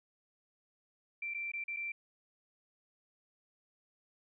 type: tone with dropouts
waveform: sine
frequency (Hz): 2350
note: D7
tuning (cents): +1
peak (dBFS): -36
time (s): 1.22-1.92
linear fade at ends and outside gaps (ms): 5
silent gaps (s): 1.339-1.345 / 1.518-1.535 / 1.64-1.68 / 1.764-1.768
effects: none